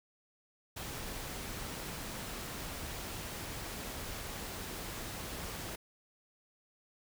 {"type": "noise", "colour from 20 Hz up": "pink", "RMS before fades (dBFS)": -42, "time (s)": [0.76, 5.76], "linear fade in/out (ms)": 10, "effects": []}